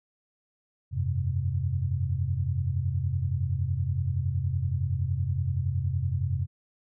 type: chord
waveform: sine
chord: F suspended second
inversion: none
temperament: equal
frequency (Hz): 87.31 / 98 / 130.81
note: F2 / G2 / C3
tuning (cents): 0 / 0 / 0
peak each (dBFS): -29 / -30 / -29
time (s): 0.91-6.47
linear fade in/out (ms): 50
effects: none